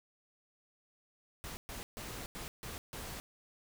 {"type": "noise bursts at uneven times", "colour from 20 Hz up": "pink", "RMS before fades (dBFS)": -44, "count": 6, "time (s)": [[1.44, 1.57], [1.69, 1.83], [1.97, 2.26], [2.35, 2.48], [2.63, 2.78], [2.93, 3.2]], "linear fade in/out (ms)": 0, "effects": []}